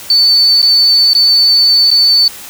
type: tone with dropouts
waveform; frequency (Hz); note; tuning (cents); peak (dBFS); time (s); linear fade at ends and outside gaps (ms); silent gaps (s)
sine; 4505; C#8; +27; -5; 0.1-2.28; 2; 0.618-0.627 / 1.134-1.15 / 1.905-1.913
effects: white hiss -30 dBFS RMS until 2.49 s